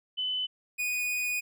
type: tone pair in turn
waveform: sine / 45% pulse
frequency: 3016 / 2474 Hz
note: F#7 / D#7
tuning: +32 / -10 cents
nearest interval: minor third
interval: 342 cents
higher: first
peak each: -28 dBFS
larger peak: neither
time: 0.17-0.47 / 0.78-1.41 s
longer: second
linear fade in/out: 20 ms
effects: none